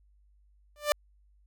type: tone with exponential growth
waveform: sawtooth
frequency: 592 Hz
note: D5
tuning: 14 cents sharp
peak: -15 dBFS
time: 0.76-0.92 s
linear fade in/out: 0 ms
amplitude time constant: 33 ms
effects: added 50 Hz sine -60 dBFS peak until 1.46 s